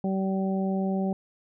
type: harmonic tone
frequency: 191.8 Hz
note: G3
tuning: 37 cents flat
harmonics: 1 / 2 / 3 / 4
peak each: -25 / -33 / -35 / -36 dBFS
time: 0.04-1.13 s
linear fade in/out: 2 ms
effects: none